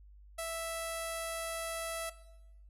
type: tone with low-pass filter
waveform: sawtooth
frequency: 659 Hz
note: E5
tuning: 1 cent flat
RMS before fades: -38 dBFS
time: 0.38-2.1 s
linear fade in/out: 10 ms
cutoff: 11000 Hz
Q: 4.3
effects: noise-tail reverb RT60 0.9 s tail -17 dB re dry + added 50 Hz sine -53 dBFS peak until 2.69 s